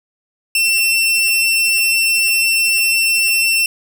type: tone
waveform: sawtooth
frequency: 2698 Hz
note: E7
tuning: 40 cents sharp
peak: -9 dBFS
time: 0.55-3.66 s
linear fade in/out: 2 ms
effects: none